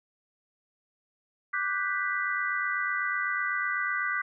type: chord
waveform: sine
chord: G major seventh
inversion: second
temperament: equal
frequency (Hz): 1174.7 / 1480 / 1568 / 1975.5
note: D6 / F#6 / G6 / B6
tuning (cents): 0 / 0 / 0 / 0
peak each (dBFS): -33 / -32 / -34 / -31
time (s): 1.53-4.22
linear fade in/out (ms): 10
effects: none